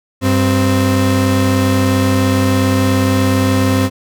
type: tone pair together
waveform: 35% pulse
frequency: 97.26 / 261.6 Hz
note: G2 / C4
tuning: -13 / 0 cents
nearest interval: octave + perfect fourth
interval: 1713 cents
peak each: -12 dBFS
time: 0.21-3.9 s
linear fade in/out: 50 ms
effects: none